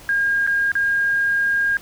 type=tone with dropouts; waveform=sine; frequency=1619 Hz; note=G#6; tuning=45 cents flat; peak=-16 dBFS; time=0.09-1.77 s; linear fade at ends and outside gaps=1 ms; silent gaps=0.466-0.474 / 0.718-0.753 s; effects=pink hiss -43 dBFS RMS until 1.81 s